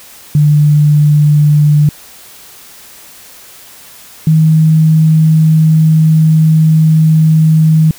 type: tone pair in turn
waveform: sine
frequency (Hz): 148.7 / 157.99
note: D3 / D#3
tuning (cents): +22 / +27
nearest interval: minor second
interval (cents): 105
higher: second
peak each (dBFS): -4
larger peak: neither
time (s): 0.35-1.89 / 4.27-7.91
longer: second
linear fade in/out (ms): 2
effects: white hiss -36 dBFS RMS until 7.98 s